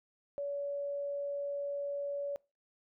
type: tone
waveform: sine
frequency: 568 Hz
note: C#5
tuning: 42 cents sharp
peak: -34 dBFS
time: 0.38-2.36 s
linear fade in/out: 0 ms
effects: noise-tail reverb RT60 0.3 s tail -25 dB re dry